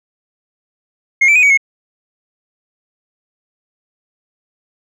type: tone with pitch steps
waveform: sine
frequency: 2145 / 2327 / 2488 / 2262 / 2175 Hz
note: C7 / D7 / D#7 / C#7 / C#7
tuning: +42 / -17 / -1 / +34 / -33 cents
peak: -4 dBFS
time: 1.21-1.575 s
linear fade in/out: 10 ms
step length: 73 ms
effects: tanh soft clip ceiling -6 dBFS